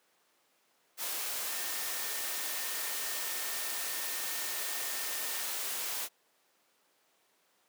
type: tone in noise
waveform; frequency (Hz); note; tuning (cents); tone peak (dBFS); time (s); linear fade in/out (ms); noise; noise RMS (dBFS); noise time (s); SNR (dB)
sine; 1818; A#6; -44; -47; 1.46-5.46; 50; white; -36; 0.97-6.09; -14
effects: pink hiss -70 dBFS RMS until 7.68 s + high-pass 400 Hz 12 dB/octave